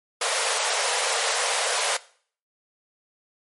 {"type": "high-pass noise", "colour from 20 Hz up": "pink", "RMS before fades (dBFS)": -24, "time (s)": [0.21, 1.97], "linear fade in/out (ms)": 5, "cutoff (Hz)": 450, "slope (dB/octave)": 96, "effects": ["noise-tail reverb RT60 0.5 s tail -19 dB re dry", "MP3 48 kbps"]}